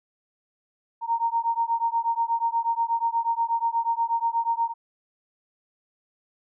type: beating tone pair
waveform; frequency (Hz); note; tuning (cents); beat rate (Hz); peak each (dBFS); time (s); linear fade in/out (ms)
sine; 921 / 929.3; A#5 / A#5; -21 / -6; 8.3; -25; 1.01-4.74; 50
effects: none